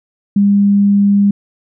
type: tone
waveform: sine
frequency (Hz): 201.4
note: G3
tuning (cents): +47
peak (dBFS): -7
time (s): 0.36-1.31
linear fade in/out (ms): 5
effects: none